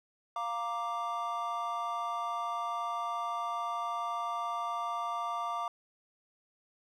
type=chord; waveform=triangle; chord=Bb major; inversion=second; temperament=equal; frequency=698.5 / 932.3 / 1174.7 Hz; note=F5 / Bb5 / D6; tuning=0 / 0 / 0 cents; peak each=-36 / -37 / -33 dBFS; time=0.36-5.68 s; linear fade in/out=2 ms; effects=none